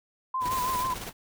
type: tone with vibrato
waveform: sine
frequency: 1019 Hz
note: C6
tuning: 46 cents flat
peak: -26 dBFS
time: 0.34-0.94 s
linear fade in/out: 5 ms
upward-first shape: sine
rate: 6.2 Hz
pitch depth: 53 cents each way
type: noise with tremolo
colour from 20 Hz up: pink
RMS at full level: -36 dBFS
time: 0.4-1.13 s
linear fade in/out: 50 ms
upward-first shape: square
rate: 18 Hz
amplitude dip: 45%
type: noise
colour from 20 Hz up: white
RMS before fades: -38 dBFS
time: 0.5-0.85 s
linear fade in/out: 20 ms
effects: none